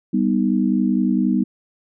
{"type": "chord", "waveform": "sine", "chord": "G augmented", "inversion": "none", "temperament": "equal", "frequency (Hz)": [196, 246.9, 311.1], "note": ["G3", "B3", "D#4"], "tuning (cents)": [0, 0, 0], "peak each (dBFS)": [-19, -19, -22], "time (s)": [0.13, 1.44], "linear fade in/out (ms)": 10, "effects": []}